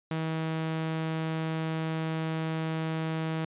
sawtooth tone, 160.3 Hz, E3, 48 cents flat, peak -25 dBFS, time 0.11-3.45 s, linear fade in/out 2 ms, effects resampled to 8000 Hz

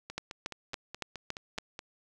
two click trains, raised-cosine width 0.2 ms, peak -23 / -17 dBFS, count 9 / 6, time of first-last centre 0.1-1.791 / 0.18-1.584 s, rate 4.73 / 3.56 Hz, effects none

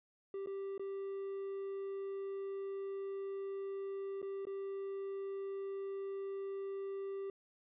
triangle tone with dropouts, 392 Hz, G4, in tune, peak -37 dBFS, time 0.34-7.3 s, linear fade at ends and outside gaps 2 ms, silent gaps 0.461-0.471 / 0.779-0.795 / 4.218-4.227 / 4.453-4.469 s, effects resampled to 8000 Hz

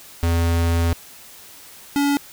square tone pair in turn, 84.2 / 284.3 Hz, E2 / C#4, +37 / +44 cents, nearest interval octave + major sixth, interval 2107 cents, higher second, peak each -17 dBFS, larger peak neither, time 0.23-0.93 / 1.96-2.17 s, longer first, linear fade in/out 0 ms, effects white hiss -43 dBFS RMS until 2.32 s

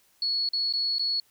sine tone with dropouts, 4376 Hz, C#8, 23 cents flat, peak -24 dBFS, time 0.22-1.2 s, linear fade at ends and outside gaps 2 ms, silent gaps 0.489-0.533 / 0.726-0.736 / 0.984-0.994 s, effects white hiss -64 dBFS RMS until 1.3 s

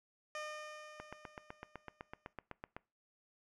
15% pulse tone with exponential decay, 608 Hz, D#5, 40 cents flat, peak -34 dBFS, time 0.35-2.33 s, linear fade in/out 1 ms, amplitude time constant 430 ms
click train, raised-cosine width 0.5 ms, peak -29 dBFS, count 15, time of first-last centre 1-2.765 s, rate 7.93 Hz
effects noise-tail reverb RT60 0.3 s tail -23 dB re dry + low-pass 7000 Hz 12 dB/octave

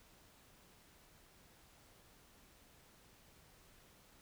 silence, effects pink hiss -65 dBFS RMS until 4.21 s

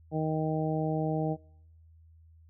harmonic tone, 156.7 Hz, D#3, 13 cents sharp, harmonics 1 / 2 / 3 / 4 / 5, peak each -30 / -33 / -35 / -36 / -37 dBFS, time 0.11-1.37 s, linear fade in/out 50 ms, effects noise-tail reverb RT60 0.8 s tail -26 dB re dry + added 81 Hz sine -54 dBFS peak until 2.49 s

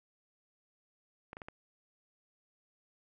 clicks, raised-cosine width 0.5 ms, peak -29 dBFS, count 4, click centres 1.331 / 1.369 / 1.418 / 1.485 s, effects none

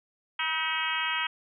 harmonic tone with a mistuned harmonic, 320.2 Hz, D#4, 50 cents sharp, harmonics 3 / 4 / 5 / 6 / 7 / 8 / 9 / 10, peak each -35 / -35 / -35 / -35 / -35 / -35 / -35 / -35 dBFS, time 0.39-1.27 s, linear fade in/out 5 ms, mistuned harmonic 5, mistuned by -48 cents, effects none

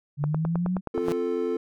sine linear sweep, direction up, 141.6 to 189.4 Hz, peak -23 dBFS, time 0.17-0.81 s, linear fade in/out 50 ms
click train, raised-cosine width 1 ms, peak -16 dBFS, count 9, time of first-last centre 0.24-1.084 s, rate 9.48 Hz
triangle chord, F major, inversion second, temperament equal with one note detuned, 260.7 / 349.2 / 440 Hz, C4 / F4 / A4, -6 / 0 / 0 cents, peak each -30 / -27 / -25 dBFS, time 0.94-1.57 s, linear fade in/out 5 ms
sawtooth tone with exponential growth, 170 Hz, F3, 46 cents flat, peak -23 dBFS, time 0.94-1.12 s, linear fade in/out 0 ms, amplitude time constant 38 ms
effects none

